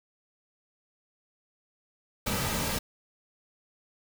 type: noise with comb filter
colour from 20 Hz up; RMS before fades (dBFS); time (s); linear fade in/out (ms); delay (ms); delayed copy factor
pink; -30; 2.26-2.79; 10; 2.8; -0.5
effects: none